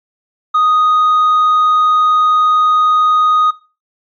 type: tone with tanh clipping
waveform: sine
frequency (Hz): 1244.5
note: D#6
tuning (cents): 0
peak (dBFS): -9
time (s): 0.54-3.51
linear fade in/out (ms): 10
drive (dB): 2
effects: noise-tail reverb RT60 0.3 s tail -17 dB re dry + MP3 64 kbps